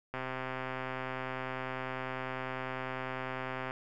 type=click train; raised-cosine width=0.5 ms; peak=-22 dBFS; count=465; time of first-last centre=0.14-3.709 s; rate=130 Hz; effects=none